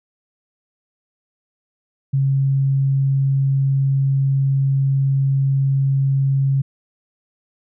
sine tone, 136.4 Hz, C#3, 28 cents flat, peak -14 dBFS, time 2.13-6.62 s, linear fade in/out 10 ms, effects none

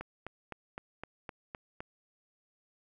click train, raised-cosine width 0.5 ms, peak -25 dBFS, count 8, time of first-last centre 0.01-1.805 s, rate 3.9 Hz, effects 11-bit

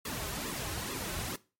pink noise with flanger, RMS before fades -37 dBFS, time 0.05-1.36 s, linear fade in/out 5 ms, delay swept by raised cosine 1.3 to 4.3 ms, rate 2.3 Hz, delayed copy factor -0.8, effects noise-tail reverb RT60 0.3 s tail -19 dB re dry + MP3 64 kbps

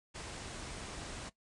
pink low-pass noise, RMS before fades -45 dBFS, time 0.14-1.3 s, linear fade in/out 20 ms, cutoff 9700 Hz, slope 96 dB/octave, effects noise-tail reverb RT60 0.1 s tail -17 dB re dry

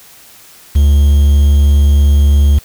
triangle tone with quantisation, 71.5 Hz, D2, 46 cents flat, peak -3 dBFS, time 0.75-2.59 s, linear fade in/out 10 ms, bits 5, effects white hiss -40 dBFS RMS until 2.64 s

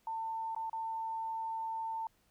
sine tone with dropouts, 897 Hz, A5, 33 cents sharp, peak -35 dBFS, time 0.07-2.07 s, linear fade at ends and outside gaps 2 ms, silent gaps 0.549-0.563 / 0.697-0.73 s, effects pink hiss -72 dBFS RMS until 2.3 s

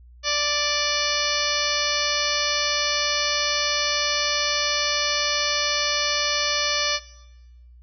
harmonic tone with a mistuned harmonic, 587 Hz, D5, 1 cent flat, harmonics 1 / 2 / 3 / 4 / 5 / 6 / 7 / 8 / 9 / 10, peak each -30 / -30 / -30 / -30 / -30 / -30 / -30 / -30 / -30 / -30 dBFS, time 0.23-7 s, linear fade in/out 50 ms, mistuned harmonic 7, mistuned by +79 cents, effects noise-tail reverb RT60 1.0 s tail -18 dB re dry + added 60 Hz sine -45 dBFS peak until 7.82 s

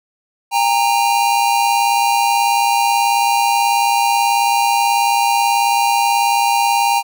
square tone pair together, 805.6 / 924 Hz, G5 / A#5, +47 / -16 cents, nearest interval major second, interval 237 cents, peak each -16 dBFS, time 0.51-7.03 s, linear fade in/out 50 ms, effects none

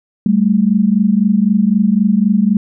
sine tone pair together, 194.9 / 218.8 Hz, G3 / A3, -10 / -9 cents, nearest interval major second, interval 201 cents, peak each -12 dBFS, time 0.26-2.57 s, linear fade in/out 2 ms, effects none

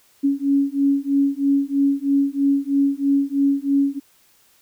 sine beating tone pair, 277.2 / 280.3 Hz, C#4 / C#4, 0 / +19 cents, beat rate 3.1 Hz, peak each -19 dBFS, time 0.23-4 s, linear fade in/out 20 ms, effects white hiss -57 dBFS RMS until 4.61 s

